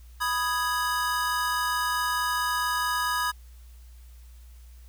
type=chord; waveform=square; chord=G# minor; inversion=first; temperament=equal; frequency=987.8 / 1244.5 / 1661.2 Hz; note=B5 / D#6 / G#6; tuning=0 / 0 / 0 cents; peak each=-30 dBFS; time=0.2-3.32 s; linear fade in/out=20 ms; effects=added 60 Hz sine -45 dBFS peak until 4.88 s + white hiss -61 dBFS RMS until 4.88 s